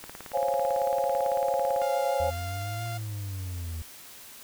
click train, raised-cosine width 0.5 ms, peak -25 dBFS, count 33, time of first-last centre 0.04-1.818 s, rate 18 Hz
sine chord, Db major seventh, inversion third, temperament equal, 523.3 / 554.4 / 698.5 / 830.6 Hz, C5 / Db5 / F5 / Ab5, 0 / 0 / 0 / 0 cents, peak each -30 / -28 / -30 / -30 dBFS, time 0.33-2.31 s, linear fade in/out 20 ms
sawtooth tone with vibrato, 698.5 Hz, F5, in tune, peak -32 dBFS, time 1.81-2.98 s, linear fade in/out 10 ms, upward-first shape sine, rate 7.1 Hz, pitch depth 13 cents each way
triangle exponential two-way sweep, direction up then down, 79.8 to 114.2 to 79.9 Hz, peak -30 dBFS, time 2.2-3.82 s, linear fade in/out 0 ms, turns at 2.88 s
effects white hiss -47 dBFS RMS until 4.43 s

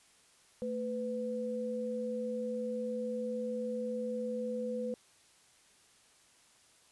sine tone pair together, 223.4 / 499.9 Hz, A3 / B4, +27 / +21 cents, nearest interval octave + major second, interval 1394 cents, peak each -38 / -35 dBFS, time 0.62-4.94 s, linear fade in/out 0 ms, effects white hiss -64 dBFS RMS until 6.91 s + resampled to 24000 Hz

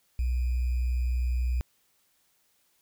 sine tone with sample-and-hold, 61.74 Hz, B1, in tune, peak -24 dBFS, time 0.19-1.61 s, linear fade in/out 0 ms, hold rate 2450 Hz, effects white hiss -69 dBFS RMS until 2.81 s

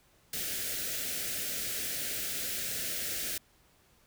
white band-stop noise, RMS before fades -35 dBFS, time 0.33-3.38 s, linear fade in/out 5 ms, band 690 to 1400 Hz, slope 48 dB/octave, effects pink hiss -65 dBFS RMS until 4.06 s

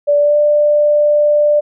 sine tone with pitch glide, 581 to 592.5 Hz, D5 to D5, -19 to +15 cents, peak -8 dBFS, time 0.07-1.61 s, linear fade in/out 20 ms, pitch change +34 cents, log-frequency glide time 0.17-0.37 s, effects none

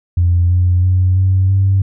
sine tone with pitch steps, 87.31 / 89.61 / 91.97 / 94.39 / 96.88 Hz, F2 / F2 / F#2 / F#2 / G2, 0 / +45 / -10 / +35 / -20 cents, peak -8 dBFS, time 0.17-1.82 s, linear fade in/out 5 ms, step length 330 ms, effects tanh soft clip ceiling -4 dBFS

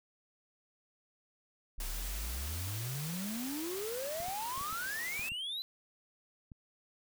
triangle exponential sweep, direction up, 30.87 to 4073 Hz, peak -35 dBFS, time 1.78-5.62 s, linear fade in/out 0 ms
white noise, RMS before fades -43 dBFS, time 1.8-5.29 s, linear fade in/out 2 ms
clicks, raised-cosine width 5 ms, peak -37 dBFS, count 8, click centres 4.203 / 4.284 / 4.578 / 4.612 / 4.727 / 5.194 / 5.319 / 6.518 s
effects none

